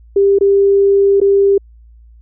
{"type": "tone with dropouts", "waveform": "sine", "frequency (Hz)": 396.8, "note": "G4", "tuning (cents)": 21, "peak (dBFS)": -7, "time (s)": [0.16, 1.58], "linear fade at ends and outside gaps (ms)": 5, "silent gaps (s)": [[0.387, 0.409], [1.202, 1.214]], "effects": ["added 57 Hz sine -39 dBFS peak until 2.21 s"]}